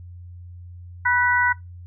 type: tone cluster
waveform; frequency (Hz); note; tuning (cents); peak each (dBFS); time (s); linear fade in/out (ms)
sine; 977 / 1492 / 1950; B5 / F#6 / B6; -19 / +14 / -23; -22 / -19 / -22; 1.05-1.53; 10
effects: noise-tail reverb RT60 0.2 s tail -23 dB re dry + added 88 Hz sine -37 dBFS peak until 1.86 s